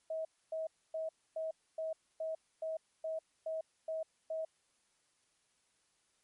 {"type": "tone bursts", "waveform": "sine", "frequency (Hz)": 640, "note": "D#5", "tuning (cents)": 49, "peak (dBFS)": -35, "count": 11, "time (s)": [0.1, 4.45], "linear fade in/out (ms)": 5, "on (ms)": 150, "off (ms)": 270, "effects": ["white hiss -75 dBFS RMS until 6.23 s", "MP3 48 kbps"]}